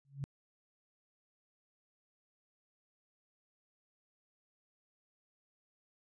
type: tone with exponential growth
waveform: sine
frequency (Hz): 138.9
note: C#3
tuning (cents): +4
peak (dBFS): -32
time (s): 0.05-0.24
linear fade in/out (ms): 0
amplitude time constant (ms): 40
effects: resampled to 22050 Hz